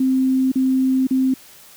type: tone with dropouts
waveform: sine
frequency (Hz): 261.6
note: C4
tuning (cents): 0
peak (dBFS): -14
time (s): 0-1.34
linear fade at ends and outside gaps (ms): 5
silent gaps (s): 0.518-0.556 / 1.07-1.108
effects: white hiss -45 dBFS RMS until 1.76 s